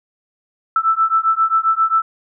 sine beating tone pair, 1318.5 / 1326 Hz, E6 / E6, 0 / +10 cents, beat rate 7.5 Hz, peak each -16 dBFS, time 0.76-2.02 s, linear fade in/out 2 ms, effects none

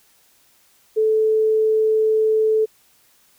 sine tone, 436.6 Hz, A4, 13 cents flat, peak -14 dBFS, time 0.96-2.66 s, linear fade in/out 20 ms, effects white hiss -57 dBFS RMS until 3.38 s

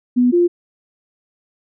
sine tone pair in turn, 246.9 / 349.2 Hz, B3 / F4, 0 / 0 cents, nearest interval tritone, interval 600 cents, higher second, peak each -10 dBFS, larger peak neither, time 0.16-0.32 / 0.32-0.48 s, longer neither, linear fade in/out 20 ms, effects none

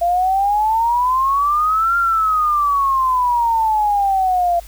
sine exponential two-way sweep, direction up then down, 683 to 1395 to 683 Hz, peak -13 dBFS, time 0.01-4.6 s, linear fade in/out 10 ms, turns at 1.97 s, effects added 50 Hz sine -36 dBFS peak until 4.67 s + white hiss -44 dBFS RMS until 4.67 s

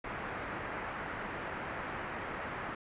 white low-pass noise, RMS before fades -40 dBFS, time 0.04-2.75 s, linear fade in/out 5 ms, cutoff 1900 Hz, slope 24 dB/octave, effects resampled to 8000 Hz

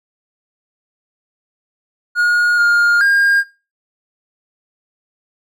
triangle tone with pitch steps, 1436 / 1414 / 1614 Hz, F6 / F6 / G#6, +48 / +21 / -50 cents, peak -8 dBFS, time 2.15-3.44 s, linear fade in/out 50 ms, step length 430 ms, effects noise-tail reverb RT60 0.3 s tail -19 dB re dry

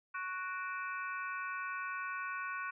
harmonic tone with a mistuned harmonic, 370 Hz, F#4, in tune, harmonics 3 / 4 / 5 / 6 / 7, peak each -41 / -40 / -50 / -49 / -50 dBFS, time 0.14-2.71 s, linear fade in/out 10 ms, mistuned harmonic 6, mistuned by +97 cents, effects none

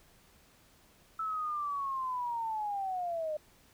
sine linear sweep, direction down, 1318.5 to 600 Hz, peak -32 dBFS, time 1.19-3.37 s, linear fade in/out 5 ms, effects pink hiss -63 dBFS RMS until 3.73 s

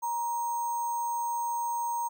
sine tone with sample-and-hold, 943 Hz, A#5, 20 cents sharp, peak -28 dBFS, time 0.02-2.09 s, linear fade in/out 20 ms, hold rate 7350 Hz, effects none

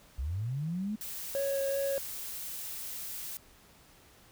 sine linear sweep, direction up, 58.27 to 220 Hz, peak -31 dBFS, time 0.18-0.96 s, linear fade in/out 10 ms
blue noise, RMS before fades -40 dBFS, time 1.01-3.37 s, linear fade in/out 0 ms
triangle tone with vibrato, 551 Hz, C#5, 11 cents flat, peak -27 dBFS, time 1.35-1.98 s, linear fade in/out 0 ms, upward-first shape sine, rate 2.6 Hz, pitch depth 9 cents each way
effects pink hiss -59 dBFS RMS until 4.31 s

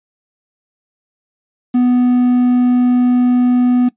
triangle tone with quantisation, 247.4 Hz, B3, 3 cents sharp, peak -7 dBFS, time 1.74-3.89 s, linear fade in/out 10 ms, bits 6, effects noise-tail reverb RT60 0.1 s tail -18 dB re dry + resampled to 8000 Hz

